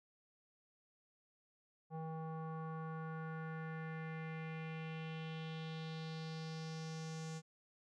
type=tone with low-pass filter sweep; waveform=square; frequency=160 Hz; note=D#3; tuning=49 cents sharp; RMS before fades=-45 dBFS; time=1.9-7.42 s; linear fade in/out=50 ms; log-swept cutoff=850 to 7000 Hz; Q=2.9; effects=none